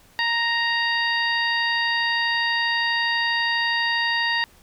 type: harmonic tone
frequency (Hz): 932.3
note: A#5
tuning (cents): 0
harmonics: 1 / 2 / 3 / 4 / 5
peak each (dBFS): -27 / -22 / -29 / -30 / -30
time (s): 0.19-4.44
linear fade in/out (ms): 0
effects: pink hiss -54 dBFS RMS until 4.62 s